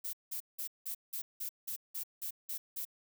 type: noise bursts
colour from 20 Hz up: violet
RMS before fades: -39 dBFS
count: 11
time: 0.04-2.852 s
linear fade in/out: 10 ms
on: 92 ms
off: 180 ms
effects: none